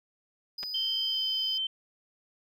triangle tone, 4978 Hz, D#8, in tune, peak -33 dBFS, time 0.58-1.58 s, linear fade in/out 5 ms
clicks, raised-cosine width 0.2 ms, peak -23 dBFS, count 2, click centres 0.63 / 0.635 s
sine tone with pitch glide, 3123 to 3098 Hz, G7 to G7, -7 to -21 cents, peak -28 dBFS, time 0.74-1.67 s, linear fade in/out 5 ms, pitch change -14 cents, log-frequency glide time 1.07-1.26 s
effects none

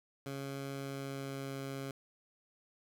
15% pulse tone with pitch glide, 137.9 to 136.47 Hz, C#3 to C#3, -9 to -27 cents, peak -33 dBFS, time 0.26-1.91 s, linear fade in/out 2 ms, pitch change -18 cents, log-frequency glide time 0.71-1.58 s, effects none

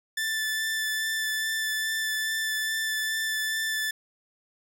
sawtooth tone with vibrato, 1760 Hz, A6, in tune, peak -23 dBFS, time 0.17-3.91 s, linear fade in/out 5 ms, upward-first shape sine, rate 2.4 Hz, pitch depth 11 cents each way, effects none

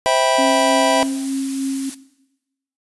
square chord, C major seventh, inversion none, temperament just, 523.3 / 654.1 / 784.9 / 981.1 Hz, C5 / E5 / G5 / B5, 0 / -14 / +2 / -12 cents, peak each -22 / -18 / -22 / -21 dBFS, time 0.06-1.03 s, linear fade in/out 0 ms
sine tone with tremolo, 270 Hz, C#4, 45 cents flat, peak -18 dBFS, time 0.38-1.9 s, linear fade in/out 10 ms, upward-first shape sine, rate 3.3 Hz, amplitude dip 25%
blue noise, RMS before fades -30 dBFS, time 0.46-1.95 s, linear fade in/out 10 ms
effects noise-tail reverb RT60 0.9 s tail -17 dB re dry + resampled to 24000 Hz

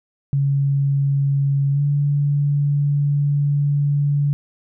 sine tone with pitch glide, 139.5 to 143.75 Hz, C#3 to D3, +11 to -37 cents, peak -15 dBFS, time 0.33-4.33 s, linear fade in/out 0 ms, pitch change +52 cents, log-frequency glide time 1.72-1.81 s, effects none

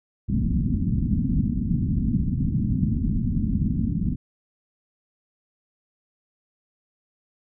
white low-pass noise, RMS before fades -23 dBFS, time 0.28-4.16 s, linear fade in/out 20 ms, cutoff 250 Hz, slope 48 dB/octave, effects none

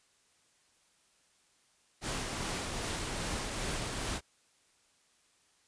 pink noise with tremolo, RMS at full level -35 dBFS, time 2.01-4.21 s, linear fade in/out 50 ms, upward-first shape triangle, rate 2.5 Hz, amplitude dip 30%, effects white hiss -69 dBFS RMS until 5.67 s + resampled to 22050 Hz

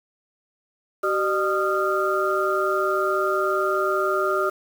sine tone cluster, 382.5 / 605 / 1231 / 1381 Hz, G4 / D#5 / D#6 / F6, -42 / -49 / -19 / -20 cents, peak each -24 / -26 / -25 / -26 dBFS, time 1.03-4.5 s, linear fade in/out 10 ms, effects 7-bit

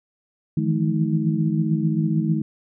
sine tone cluster, 156 / 162.9 / 171.5 / 214.4 / 318.6 Hz, D#3 / E3 / F3 / A3 / D#4, +5 / -20 / -31 / -45 / +41 cents, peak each -22 / -27 / -27 / -24 / -27 dBFS, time 0.57-2.42 s, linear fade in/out 5 ms, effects none

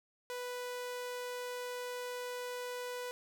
sawtooth tone, 493.9 Hz, B4, in tune, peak -35 dBFS, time 0.3-3.11 s, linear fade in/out 0 ms, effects none

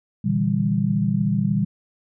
sine chord, E half-diminished seventh, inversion second, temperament just, 118.67 / 148.33 / 164.81 / 197.78 Hz, Bb2 / D3 / E3 / G3, +31 / +18 / 0 / +16 cents, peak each -25 / -25 / -25 / -21 dBFS, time 0.24-1.65 s, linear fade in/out 10 ms, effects none

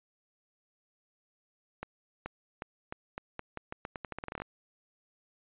accelerating click train, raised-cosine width 0.5 ms, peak -22 dBFS, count 20, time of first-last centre 1.83-4.42 s, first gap 430 ms, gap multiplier 0.84, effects resampled to 8000 Hz

